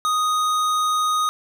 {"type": "tone with tanh clipping", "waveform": "sine", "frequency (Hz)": 1244.5, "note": "D#6", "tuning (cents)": 0, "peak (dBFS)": -20, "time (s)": [0.05, 1.29], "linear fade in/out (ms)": 0, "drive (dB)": 18, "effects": []}